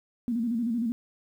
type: tone with vibrato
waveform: sine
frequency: 233.1 Hz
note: A#3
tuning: in tune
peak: -25 dBFS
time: 0.28-0.92 s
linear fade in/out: 0 ms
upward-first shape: square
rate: 13 Hz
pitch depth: 74 cents each way
effects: 10-bit